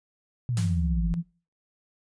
sine exponential sweep, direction down, 128.5 to 45.85 Hz, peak -24 dBFS, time 0.49-1.14 s, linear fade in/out 0 ms
sine tone with tremolo, 169.5 Hz, E3, 49 cents sharp, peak -24 dBFS, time 0.57-1.23 s, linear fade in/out 20 ms, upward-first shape sine, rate 15 Hz, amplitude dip 55%
white noise with exponential decay, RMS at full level -33 dBFS, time 0.57-0.89 s, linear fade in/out 1 ms, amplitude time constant 69 ms
effects noise-tail reverb RT60 0.4 s tail -25 dB re dry + resampled to 22050 Hz

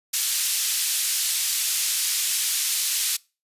white band-pass noise, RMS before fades -24 dBFS, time 0.13-3.17 s, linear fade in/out 10 ms, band 3000 to 12000 Hz, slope 12 dB/octave, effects noise-tail reverb RT60 0.3 s tail -24 dB re dry + resampled to 32000 Hz

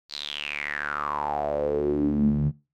sawtooth tone with band-pass filter sweep, 73.42 Hz, D2, in tune, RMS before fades -26 dBFS, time 0.09-2.52 s, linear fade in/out 50 ms, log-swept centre 4500 to 150 Hz, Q 8.1, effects noise-tail reverb RT60 0.3 s tail -22 dB re dry

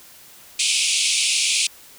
pink band-pass noise, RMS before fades -20 dBFS, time 0.59-1.67 s, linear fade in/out 5 ms, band 2300 to 9900 Hz, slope 96 dB/octave, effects white hiss -46 dBFS RMS until 1.98 s

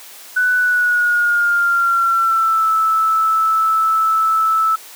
sine tone with pitch glide, 1490 to 1312.2 Hz, F#6 to E6, +12 to -8 cents, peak -12 dBFS, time 0.36-4.76 s, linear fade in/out 10 ms, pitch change -220 cents, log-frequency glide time 0.56-2.69 s, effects white hiss -38 dBFS RMS until 4.95 s + high-pass 400 Hz 12 dB/octave

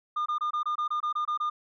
sine tone bursts, 1212 Hz, D#6, 46 cents flat, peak -23 dBFS, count 11, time 0.16-1.5 s, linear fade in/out 10 ms, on 100 ms, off 24 ms, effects tanh soft clip ceiling -25 dBFS

